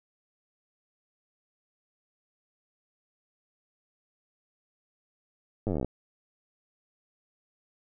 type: slowing click train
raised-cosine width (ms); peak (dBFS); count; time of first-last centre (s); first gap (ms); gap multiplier
2; -17; 15; 5.67-5.846; 9; 1.05
effects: none